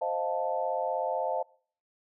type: chord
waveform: sine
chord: F dominant seventh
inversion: second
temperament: equal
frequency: 523.3 / 622.3 / 698.5 / 880 Hz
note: C5 / Eb5 / F5 / A5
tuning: 0 / 0 / 0 / 0 cents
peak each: -33 dBFS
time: 0.01-1.43 s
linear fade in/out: 10 ms
effects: noise-tail reverb RT60 0.5 s tail -24 dB re dry